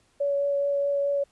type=tone with vibrato; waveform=sine; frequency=565 Hz; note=C#5; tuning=33 cents sharp; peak=-22 dBFS; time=0.2-1.24 s; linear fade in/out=10 ms; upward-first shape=triangle; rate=4.7 Hz; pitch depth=10 cents each way; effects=pink hiss -65 dBFS RMS until 1.31 s + resampled to 24000 Hz